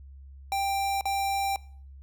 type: tone with dropouts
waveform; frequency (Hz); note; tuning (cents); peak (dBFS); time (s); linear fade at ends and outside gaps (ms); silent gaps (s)
square; 788; G5; +9; -26; 0.52-1.56; 1; 1.01-1.055
effects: noise-tail reverb RT60 0.5 s tail -22 dB re dry + added 68 Hz sine -44 dBFS peak until 2.02 s